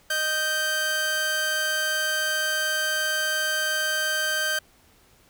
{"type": "tone pair together", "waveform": "sawtooth", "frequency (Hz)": [620, 1561.4], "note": ["D#5", "G6"], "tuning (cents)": [-6, -7], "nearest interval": "octave + major third", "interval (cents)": 1599, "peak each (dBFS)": [-28, -20], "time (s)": [0.1, 4.59], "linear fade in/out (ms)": 5, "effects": ["pink hiss -58 dBFS RMS until 5.29 s"]}